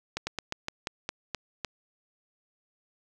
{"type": "slowing click train", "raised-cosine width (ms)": 0.2, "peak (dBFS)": -14, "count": 9, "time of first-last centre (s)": [0.17, 1.647], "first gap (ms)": 100, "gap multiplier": 1.17, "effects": []}